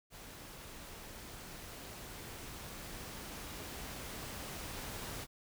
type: noise with level ramp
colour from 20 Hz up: pink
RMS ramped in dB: -51 to -43 dBFS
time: 0.1-5.27 s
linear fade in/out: 50 ms
effects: none